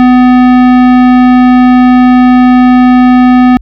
sine tone with tanh clipping, 250.7 Hz, B3, 26 cents sharp, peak -3 dBFS, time 0-3.57 s, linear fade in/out 0 ms, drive 17 dB, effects added 50 Hz sine -27 dBFS peak until 3.61 s

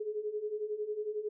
sine beating tone pair, 415.3 / 426.3 Hz, G#4 / G#4, 0 / +45 cents, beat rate 11 Hz, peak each -39 / -35 dBFS, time 0-1.29 s, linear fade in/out 10 ms, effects none

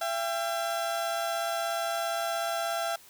30% pulse tone pair together, 676 / 793 Hz, E5 / G5, +43 / +20 cents, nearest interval minor third, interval 277 cents, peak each -27 / -32 dBFS, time 0.01-2.96 s, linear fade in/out 5 ms, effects white hiss -54 dBFS RMS until 3.09 s

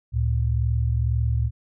sine tone pair together, 71.6 / 113.66 Hz, D2 / A#2, -43 / -43 cents, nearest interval minor sixth, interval 800 cents, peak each -22 / -22 dBFS, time 0.12-1.51 s, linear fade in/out 50 ms, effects none

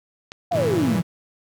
clicks, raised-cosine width 0.2 ms, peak -18 dBFS, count 2, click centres 0.319 / 0.521 s
sine exponential sweep, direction down, 739 to 164.81 Hz, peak -19 dBFS, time 0.51-1.02 s, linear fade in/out 10 ms
sawtooth chord, G diminished seventh, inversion none, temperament equal, 98 / 116.54 / 138.59 / 164.81 Hz, G2 / Bb2 / Db3 / Fb3, 0 / 0 / 0 / 0 cents, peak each -26 / -24 / -27 / -23 dBFS, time 0.51-1.03 s, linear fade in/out 50 ms
effects none

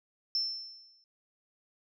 sine tone with exponential decay, 5340 Hz, E8, 22 cents sharp, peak -25 dBFS, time 0.35-1.04 s, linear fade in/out 1 ms, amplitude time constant 150 ms, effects tanh soft clip ceiling -21 dBFS

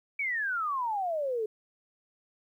sine exponential sweep, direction down, 2317 to 419.5 Hz, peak -28 dBFS, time 0.19-1.46 s, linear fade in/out 5 ms, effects 11-bit

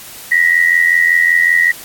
sine tone pair together, 1880 / 1965.3 Hz, A#6 / B6, +14 / -9 cents, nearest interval minor second, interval 77 cents, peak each -11 dBFS, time 0.31-1.72 s, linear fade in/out 10 ms, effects white hiss -33 dBFS RMS until 1.84 s + AAC 64 kbps

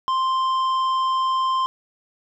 triangle tone with tanh clipping, 1046.5 Hz, C6, in tune, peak -20 dBFS, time 0.08-1.66 s, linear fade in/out 0 ms, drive 12 dB, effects none

